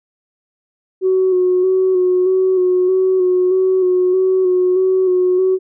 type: tone with vibrato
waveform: sine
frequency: 370 Hz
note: F#4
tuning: in tune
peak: -10 dBFS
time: 1.01-5.59 s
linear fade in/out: 50 ms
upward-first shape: square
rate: 1.6 Hz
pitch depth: 24 cents each way
effects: tanh soft clip ceiling -6 dBFS